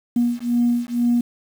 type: beating tone pair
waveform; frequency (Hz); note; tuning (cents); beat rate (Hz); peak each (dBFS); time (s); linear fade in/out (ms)
sine; 238.6 / 240.7; A#3 / B3; +41 / -44; 2.1; -19; 0.16-1.21; 5
effects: tanh soft clip ceiling -10 dBFS + 7-bit